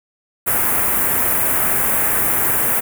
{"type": "band-stop noise", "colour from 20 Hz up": "white", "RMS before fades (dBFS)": -17, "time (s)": [0.46, 2.81], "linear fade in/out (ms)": 20, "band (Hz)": [2100, 10000], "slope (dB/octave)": 24, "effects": []}